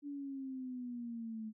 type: exponential sweep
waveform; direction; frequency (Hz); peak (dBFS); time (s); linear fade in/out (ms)
sine; down; 290 to 215.5; -40; 0.02-1.53; 50
effects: none